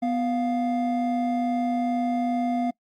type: tone pair together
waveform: triangle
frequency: 247.4 / 699.8 Hz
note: B3 / F5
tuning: +3 / +3 cents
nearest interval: octave + tritone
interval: 1800 cents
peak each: -22 / -25 dBFS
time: 0.02-2.71 s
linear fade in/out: 10 ms
effects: noise-tail reverb RT60 0.1 s tail -23 dB re dry + Opus 32 kbps